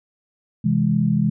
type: chord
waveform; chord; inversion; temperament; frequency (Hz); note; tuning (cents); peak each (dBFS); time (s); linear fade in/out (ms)
sine; C augmented; none; equal; 130.81 / 164.81 / 207.7; C3 / E3 / G#3; 0 / 0 / 0; -22 / -20 / -19; 0.64-1.3; 10
effects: none

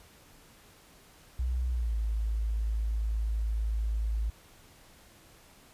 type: tone with pitch glide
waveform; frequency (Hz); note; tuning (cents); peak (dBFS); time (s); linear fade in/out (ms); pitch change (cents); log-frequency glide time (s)
sine; 62.2 to 54.46; B1 to A1; +13 to -17; -27; 1.39-4.3; 5; -230; 1.69-1.97
effects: pink hiss -57 dBFS RMS until 5.73 s + resampled to 32000 Hz

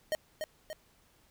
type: tone with echo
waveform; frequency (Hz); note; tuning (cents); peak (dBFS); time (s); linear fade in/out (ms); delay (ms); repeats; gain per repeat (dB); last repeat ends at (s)
square; 621; D#5; -3; -29; 0.12-0.15; 0; 290; 2; -5; 0.73
effects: pink hiss -66 dBFS RMS until 1.3 s

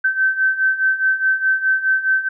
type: beating tone pair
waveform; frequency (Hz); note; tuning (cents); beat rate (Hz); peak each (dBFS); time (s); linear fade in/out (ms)
sine; 1540 / 1544.8; G6 / G6; -31 / -26; 4.8; -20 / -16; 0.04-2.29; 10
effects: none

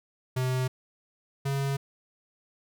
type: tone pair in turn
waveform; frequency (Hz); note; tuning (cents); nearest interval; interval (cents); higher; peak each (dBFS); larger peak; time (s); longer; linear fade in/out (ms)
square; 128.4 / 138.1; C3 / C#3; -32 / -6; minor second; 126; second; -26 / -27; first; 0.36-0.68 / 1.45-1.77; neither; 10
effects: none

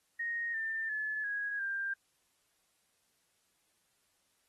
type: tone with pitch steps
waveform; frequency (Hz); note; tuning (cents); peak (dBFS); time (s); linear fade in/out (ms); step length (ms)
sine; 1864.7 / 1791.8 / 1721.8 / 1654.6 / 1589.9; A#6 / A6 / A6 / G#6 / G6; 0 / +31 / -38 / -7 / +24; -33; 0.19-1.94; 10; 350
effects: white hiss -75 dBFS RMS until 4.48 s + AAC 32 kbps

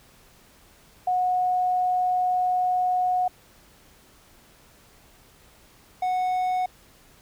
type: tone pair in turn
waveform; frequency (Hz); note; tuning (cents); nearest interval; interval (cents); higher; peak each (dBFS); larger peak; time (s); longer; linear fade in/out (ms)
sine / triangle; 730 / 735.9; F#5 / F#5; -24 / -10; unison; 14; second; -20; neither; 1.07-3.28 / 6.02-6.66; first; 5
effects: pink hiss -55 dBFS RMS until 7.21 s

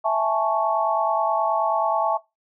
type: chord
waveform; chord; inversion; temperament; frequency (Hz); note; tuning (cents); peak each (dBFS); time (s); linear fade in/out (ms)
sine; A major seventh; second; equal; 659.3 / 830.6 / 880 / 1108.7; E5 / G#5 / A5 / C#6; 0 / 0 / 0 / 0; -22 / -26 / -24 / -25; 0.04-2.18; 20
effects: noise-tail reverb RT60 0.2 s tail -19 dB re dry

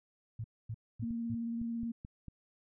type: tone bursts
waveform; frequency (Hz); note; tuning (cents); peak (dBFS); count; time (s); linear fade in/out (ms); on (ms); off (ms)
sine; 111.8; A2; +28; -36; 4; 0.39-1.348; 5; 52; 250
type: tone with vibrato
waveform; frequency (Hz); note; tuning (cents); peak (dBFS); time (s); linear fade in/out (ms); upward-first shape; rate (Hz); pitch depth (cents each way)
sine; 232; A#3; -8; -34; 1.02-1.92; 10; triangle; 18; 20
type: clicks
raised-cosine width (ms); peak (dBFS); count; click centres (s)
5; -33; 5; 1.108 / 1.615 / 1.833 / 2.049 / 2.283
effects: none

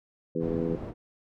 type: harmonic tone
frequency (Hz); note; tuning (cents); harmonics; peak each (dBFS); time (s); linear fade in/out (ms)
82.8; E2; +8; 2 / 3 / 4 / 5 / 6; -33 / -33 / -33 / -33 / -33; 0.35-0.76; 5
type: low-pass noise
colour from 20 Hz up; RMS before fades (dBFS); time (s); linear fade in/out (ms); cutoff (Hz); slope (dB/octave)
white; -37; 0.39-0.94; 50; 360; 12
effects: none

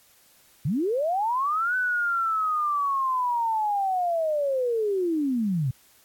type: linear two-way sweep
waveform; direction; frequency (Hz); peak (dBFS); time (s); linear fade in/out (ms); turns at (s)
sine; up then down; 119.6 to 1514 to 119.6; -22; 0.65-5.71; 5; 1.76
effects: white hiss -58 dBFS RMS until 6.04 s + AAC 64 kbps

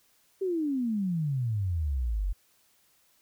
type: exponential sweep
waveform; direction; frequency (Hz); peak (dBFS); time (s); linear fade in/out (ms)
sine; down; 394.7 to 43.76; -26; 0.41-2.33; 10
effects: white hiss -66 dBFS RMS until 3.21 s

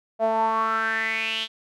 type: tone with band-pass filter sweep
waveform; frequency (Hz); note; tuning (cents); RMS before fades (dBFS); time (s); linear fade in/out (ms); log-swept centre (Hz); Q
sawtooth; 222.4; A3; +19; -24; 0.19-1.48; 50; 660 to 3400; 6.7
effects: none

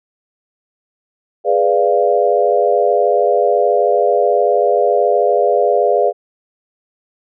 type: chord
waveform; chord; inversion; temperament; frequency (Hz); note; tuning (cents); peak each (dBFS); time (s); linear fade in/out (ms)
sine; G# diminished seventh; none; equal with one note detuned; 415.3 / 493.9 / 587.3 / 694.8; G#4 / B4 / D5 / F5; 0 / 0 / 0 / -9; -16; 1.44-6.13; 50
effects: none

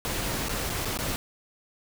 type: noise with dropouts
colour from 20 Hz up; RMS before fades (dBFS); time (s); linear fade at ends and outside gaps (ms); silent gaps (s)
pink; -30; 0.05-1.16; 0; 0.485-0.494 / 0.695-0.7 / 0.849-0.855 / 0.974-0.989
effects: none

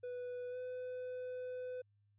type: tone with pitch glide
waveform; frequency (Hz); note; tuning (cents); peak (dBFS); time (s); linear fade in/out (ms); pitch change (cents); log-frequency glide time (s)
triangle; 493.9 to 503.1; B4 to B4; 0 to +32; -39; 0.03-1.82; 10; +32; 0.5-0.57
effects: added 102 Hz sine -70 dBFS peak until 2.18 s + resampled to 8000 Hz

